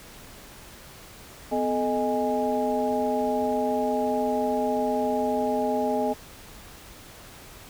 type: tone cluster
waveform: sine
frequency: 251.9 / 433.9 / 620 / 825 Hz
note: B3 / A4 / D#5 / G#5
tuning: +34 / -24 / -6 / -12 cents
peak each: -28 dBFS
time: 1.51-6.14 s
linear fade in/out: 20 ms
effects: pink hiss -46 dBFS RMS until 7.69 s